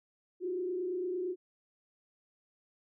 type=tone with frequency modulation; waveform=sine; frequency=363 Hz; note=F#4; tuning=33 cents flat; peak=-32 dBFS; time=0.4-1.36 s; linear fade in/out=50 ms; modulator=28.8 Hz; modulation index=0.65; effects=none